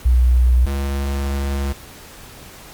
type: tone pair in turn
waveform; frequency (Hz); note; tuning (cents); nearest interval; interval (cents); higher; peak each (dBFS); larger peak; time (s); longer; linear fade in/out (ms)
sine / square; 61.74 / 69.3; B1 / C#2; 0 / 0; major second; 200; second; -10 / -20; first; 0.05-0.66 / 0.66-1.73; second; 10
effects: pink hiss -40 dBFS RMS until 2.73 s + Opus 48 kbps